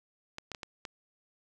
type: clicks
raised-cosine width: 0.2 ms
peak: -22 dBFS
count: 5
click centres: 0.384 / 0.517 / 0.548 / 0.632 / 0.852 s
effects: none